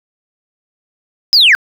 sine linear sweep, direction down, 5190 to 1466 Hz, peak -3 dBFS, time 1.33-1.55 s, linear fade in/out 0 ms, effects tanh soft clip ceiling -2 dBFS + 7-bit

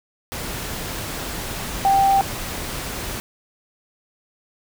sine tone in noise, 784 Hz, G5, in tune, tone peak -13 dBFS, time 1.85-2.21 s, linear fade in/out 0 ms, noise pink, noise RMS -29 dBFS, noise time 0.32-3.2 s, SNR +13 dB, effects none

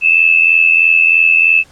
sine tone with amplitude modulation, 2620 Hz, E7, 11 cents flat, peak -3 dBFS, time 0.01-1.64 s, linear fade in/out 50 ms, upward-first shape sine, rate 83.1 Hz, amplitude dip 75%, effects pink hiss -46 dBFS RMS until 1.71 s + low-pass 9000 Hz 12 dB/octave

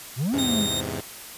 triangle exponential two-way sweep, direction up then down, 110.9 to 286.6 to 195.5 Hz, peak -20 dBFS, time 0.16-0.68 s, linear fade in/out 50 ms, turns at 0.35 s
10% pulse chord, E augmented, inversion none, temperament equal, 82.41 / 103.83 / 130.81 Hz, E2 / G#2 / B#2, 0 / 0 / 0 cents, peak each -25 dBFS, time 0.33-1.01 s, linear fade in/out 10 ms
sawtooth tone, 3691 Hz, A#7, 18 cents flat, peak -22 dBFS, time 0.38-0.81 s, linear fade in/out 10 ms
effects white hiss -40 dBFS RMS until 1.37 s + resampled to 32000 Hz

